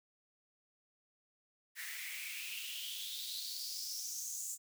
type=noise with high-pass filter sweep; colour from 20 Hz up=white; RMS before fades=-43 dBFS; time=1.75-4.58 s; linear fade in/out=50 ms; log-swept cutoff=1800 to 7400 Hz; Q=6; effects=none